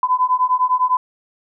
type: beating tone pair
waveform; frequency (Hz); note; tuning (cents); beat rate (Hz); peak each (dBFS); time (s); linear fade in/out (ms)
sine; 1004 / 1013.9; B5 / B5; +28 / +45; 9.9; -17; 0.03-0.97; 2
effects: none